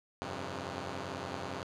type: chord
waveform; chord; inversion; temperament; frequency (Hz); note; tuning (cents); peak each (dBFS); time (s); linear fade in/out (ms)
5% pulse; F suspended second; none; equal with one note detuned; 87.31 / 98 / 133.64; F2 / G2 / C3; 0 / 0 / +37; -31; 0.22-1.63; 0
effects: low-pass 6000 Hz 12 dB/octave